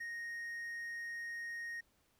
triangle tone, 1864.7 Hz, A#6, in tune, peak -39 dBFS, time 0-1.81 s, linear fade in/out 10 ms, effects pink hiss -74 dBFS RMS until 2.19 s

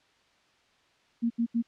sine tone bursts, 233.1 Hz, A#3, in tune, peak -23 dBFS, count 3, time 1.22-1.625 s, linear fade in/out 20 ms, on 83 ms, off 78 ms, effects white hiss -65 dBFS RMS until 1.67 s + low-pass 4000 Hz 12 dB/octave

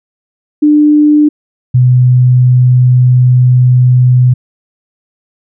sine tone pair in turn, 298.7 / 125.59 Hz, D4 / B2, +29 / +29 cents, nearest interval octave + minor third, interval 1500 cents, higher first, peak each -3 dBFS, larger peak neither, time 0.62-1.29 / 1.74-4.34 s, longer second, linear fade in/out 10 ms, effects none

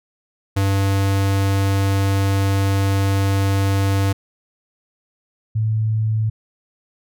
square / sine tone pair in turn, 98 / 109.6 Hz, G2 / A2, 0 / -6 cents, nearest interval major second, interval 194 cents, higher second, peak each -16 dBFS, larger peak neither, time 0.56-4.13 / 5.55-6.3 s, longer first, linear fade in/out 10 ms, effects none

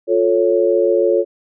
sine chord, F augmented, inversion none, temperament equal with one note detuned, 353.7 / 440 / 554.4 Hz, F4 / A4 / C#5, +22 / 0 / 0 cents, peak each -16 dBFS, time 0.07-1.25 s, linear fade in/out 50 ms, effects none

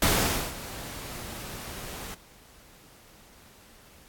pink noise with ADSR envelope, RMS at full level -21 dBFS, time 0.02-2.15 s, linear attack 3 ms, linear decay 500 ms, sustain -18 dB, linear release 11 ms, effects pink hiss -54 dBFS RMS until 4.08 s + AAC 64 kbps

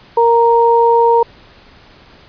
sine tone pair together, 465.9 / 932.3 Hz, A#4 / A#5, -1 / 0 cents, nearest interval octave, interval 1201 cents, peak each -10 dBFS, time 0.17-1.23 s, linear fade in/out 5 ms, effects pink hiss -43 dBFS RMS until 2.28 s + resampled to 11025 Hz

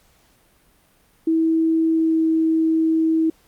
sine tone with pitch glide, 324 to 321.8 Hz, E4 to E4, -30 to -42 cents, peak -15 dBFS, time 1.27-3.3 s, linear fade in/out 5 ms, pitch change -12 cents, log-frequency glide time 1.92-2.2 s, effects pink hiss -58 dBFS RMS until 3.47 s + Opus 48 kbps

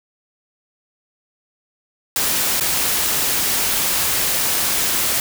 white noise with dropouts, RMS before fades -19 dBFS, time 2.16-5.2 s, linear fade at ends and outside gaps 1 ms, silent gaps 2.599-2.608 s, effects none

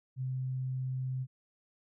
sine tone, 129.7 Hz, C3, 15 cents flat, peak -32 dBFS, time 0.16-1.27 s, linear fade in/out 50 ms, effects none

